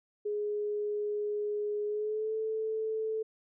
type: tone with pitch glide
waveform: sine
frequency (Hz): 416.8 to 439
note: G#4 to A4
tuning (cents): +6 to -4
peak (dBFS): -30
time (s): 0.25-3.23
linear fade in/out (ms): 10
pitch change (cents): +90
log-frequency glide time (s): 1.86-2.34
effects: none